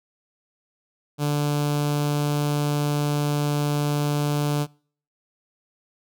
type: tone with notch filter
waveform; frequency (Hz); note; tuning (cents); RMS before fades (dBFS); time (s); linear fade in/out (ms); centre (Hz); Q
sawtooth; 146.5; D3; -4; -23; 1.18-4.67; 50; 1900; 1.7
effects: noise-tail reverb RT60 0.5 s tail -26 dB re dry